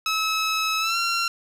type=tone with pitch glide; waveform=15% pulse; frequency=1293 to 1369.9 Hz; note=E6 to F6; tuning=-34 to -34 cents; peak=-15 dBFS; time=0.06-1.28 s; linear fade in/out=2 ms; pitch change=+100 cents; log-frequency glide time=0.79-0.97 s; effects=low-pass 10000 Hz 12 dB/octave + 8-bit